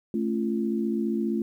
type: chord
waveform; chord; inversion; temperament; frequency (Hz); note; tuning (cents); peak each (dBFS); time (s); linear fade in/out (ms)
sine; A augmented; none; just; 220 / 275 / 343.8; A3 / C#4 / E#4; 0 / -14 / -27; -26 / -32 / -29; 0.14-1.42; 2
effects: 10-bit

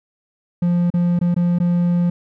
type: tone with dropouts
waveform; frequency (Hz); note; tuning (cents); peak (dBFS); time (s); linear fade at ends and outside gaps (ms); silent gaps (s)
triangle; 174.61; F3; 0; -12; 0.62-2.1; 5; 0.903-0.939 / 1.191-1.212 / 1.344-1.363 / 1.587-1.6
effects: none

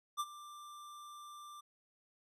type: tone with ADSR envelope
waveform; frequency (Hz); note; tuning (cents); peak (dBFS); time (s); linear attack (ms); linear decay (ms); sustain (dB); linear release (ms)
square; 1183; D6; +12; -33; 0.17-1.61; 30; 46; -17; 11
effects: resampled to 32000 Hz

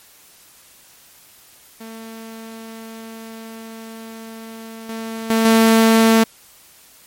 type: tone with level steps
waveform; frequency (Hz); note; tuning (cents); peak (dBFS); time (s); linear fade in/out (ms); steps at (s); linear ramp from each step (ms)
sawtooth; 224.5; A3; +35; -29 / -22 / -10 / -6; 1.8-6.24; 10; 4.89 / 5.3 / 5.45; 2
effects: white hiss -48 dBFS RMS until 7.06 s + MP3 64 kbps

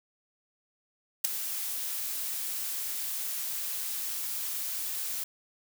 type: noise with ADSR envelope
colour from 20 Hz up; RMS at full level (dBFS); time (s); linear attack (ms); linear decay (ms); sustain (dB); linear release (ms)
blue; -21; 1.24-5.24; 10; 5; -13; 5
effects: none

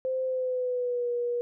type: tone with pitch glide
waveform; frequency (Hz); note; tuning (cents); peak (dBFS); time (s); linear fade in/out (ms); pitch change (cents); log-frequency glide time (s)
sine; 519 to 481.5; C5 to B4; -14 to -44; -26; 0.05-1.41; 0; -130; 0.25-1.1
effects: none

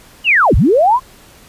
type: linear two-way sweep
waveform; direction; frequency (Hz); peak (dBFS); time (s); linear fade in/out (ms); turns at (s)
sine; down then up; 3014 to 30.87 to 1071; -7; 0.24-1; 50; 0.55
effects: pink hiss -43 dBFS RMS until 1.48 s + resampled to 32000 Hz

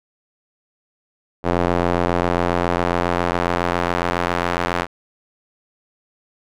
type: tone with band-pass filter sweep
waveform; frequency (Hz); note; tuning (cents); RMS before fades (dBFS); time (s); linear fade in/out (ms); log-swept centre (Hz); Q
square; 43.65; F1; 0; -20; 1.43-4.87; 50; 620 to 1300; 0.76
effects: none

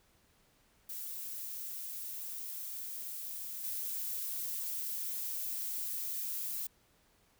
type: noise with level steps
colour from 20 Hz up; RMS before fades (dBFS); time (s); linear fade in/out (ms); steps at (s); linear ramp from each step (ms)
violet; -42 / -38; 0.89-6.67; 5; 3.64; 2
effects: pink hiss -69 dBFS RMS until 7.39 s

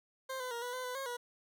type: tone with pitch steps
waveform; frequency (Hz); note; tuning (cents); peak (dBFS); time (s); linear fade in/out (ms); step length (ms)
20% pulse; 526 / 505 / 470.5 / 491.3 / 509 / 500 / 541 / 484.6; C5 / B4 / A#4 / B4 / C5 / B4 / C#5 / B4; +9 / +39 / +16 / -9 / -48 / +21 / -42 / -33; -33; 0.29-1.17; 10; 110
effects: none

